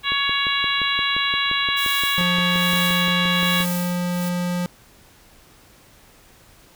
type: harmonic tone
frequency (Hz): 559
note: C#5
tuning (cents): +14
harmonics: 2 / 3 / 4 / 5 / 6 / 7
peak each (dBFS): -26 / -26 / -26 / -26 / -26 / -26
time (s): 0.03-3.66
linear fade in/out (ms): 50
type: click train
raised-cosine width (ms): 2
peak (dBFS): -20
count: 21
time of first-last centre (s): 0.12-3.604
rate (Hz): 5.74
type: noise with tremolo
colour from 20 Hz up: blue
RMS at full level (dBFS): -29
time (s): 1.76-4.3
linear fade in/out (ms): 20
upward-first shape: sine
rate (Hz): 1.2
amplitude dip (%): 90
type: tone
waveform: square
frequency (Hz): 177.1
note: F3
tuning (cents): +24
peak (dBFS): -22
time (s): 2.18-4.66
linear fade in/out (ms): 0
effects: pink hiss -51 dBFS RMS until 6.75 s